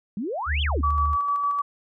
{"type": "exponential two-way sweep", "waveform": "sine", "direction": "up then down", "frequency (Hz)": [185, 3489, 226.5], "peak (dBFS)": -26, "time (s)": [0.17, 0.81], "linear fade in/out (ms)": 2, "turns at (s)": 0.62}
{"type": "tone with vibrato", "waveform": "sine", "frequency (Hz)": 73.42, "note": "D2", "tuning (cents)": 0, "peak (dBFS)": -22, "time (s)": [0.46, 1.17], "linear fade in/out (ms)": 50, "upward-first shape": "triangle", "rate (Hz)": 6.6, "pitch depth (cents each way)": 13}
{"type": "tone with tremolo", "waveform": "sine", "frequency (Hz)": 1146, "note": "D6", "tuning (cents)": -43, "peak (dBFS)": -20, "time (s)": [0.83, 1.62], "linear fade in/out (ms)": 10, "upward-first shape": "square", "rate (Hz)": 6.6, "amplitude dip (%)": 30}
{"effects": []}